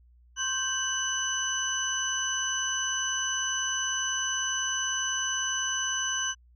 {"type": "tone cluster", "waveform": "sine", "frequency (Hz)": [1058, 1562, 2970, 6050], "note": ["C6", "G6", "F#7", "F#8"], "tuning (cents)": [19, -7, 6, 38], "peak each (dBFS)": [-38, -32, -32, -31], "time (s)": [0.36, 6.35], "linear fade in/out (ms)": 50, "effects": ["added 60 Hz sine -55 dBFS peak until 6.55 s"]}